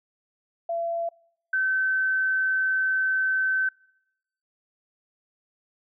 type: tone pair in turn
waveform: sine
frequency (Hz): 676 / 1534.8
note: E5 / G6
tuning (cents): +43 / -37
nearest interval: octave + major second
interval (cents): 1420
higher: second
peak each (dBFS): -25 / -21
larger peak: second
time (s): 0.69-1.09 / 1.53-3.69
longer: second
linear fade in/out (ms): 5
effects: noise-tail reverb RT60 0.8 s tail -26 dB re dry